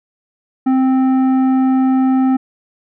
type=tone with tanh clipping; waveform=triangle; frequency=261.6 Hz; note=C4; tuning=in tune; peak=-12 dBFS; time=0.66-2.37 s; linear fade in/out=10 ms; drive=14 dB; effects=none